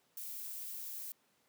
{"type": "noise", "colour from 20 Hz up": "violet", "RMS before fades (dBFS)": -44, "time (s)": [0.17, 1.12], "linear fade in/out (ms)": 2, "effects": ["pink hiss -73 dBFS RMS until 1.48 s", "high-pass 200 Hz 12 dB/octave"]}